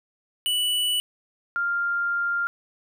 square / sine tone pair in turn, 2960 / 1396.9 Hz, F#7 / F6, 0 / 0 cents, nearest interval octave + minor second, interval 1300 cents, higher first, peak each -22 dBFS, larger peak neither, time 0.46-1 / 1.56-2.47 s, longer second, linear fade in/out 0 ms, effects none

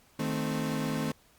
35% pulse chord, A diminished, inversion second, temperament equal, 155.56 / 220 / 261.6 Hz, Eb3 / A3 / C4, 0 / 0 / 0 cents, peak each -32 dBFS, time 0.19-1.12 s, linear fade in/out 5 ms, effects pink hiss -62 dBFS RMS until 1.38 s + Opus 48 kbps

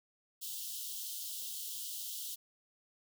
white high-pass noise, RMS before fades -42 dBFS, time 0.41-2.36 s, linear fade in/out 20 ms, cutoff 2900 Hz, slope 96 dB/octave, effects none

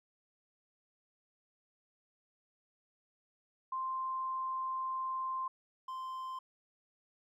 sine / triangle tone pair in turn, 1046.5 / 1041.3 Hz, C6 / C6, 0 / -9 cents, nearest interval unison, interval 9 cents, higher first, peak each -34 / -37 dBFS, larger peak first, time 3.72-5.48 / 5.88-6.39 s, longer first, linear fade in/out 5 ms, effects none

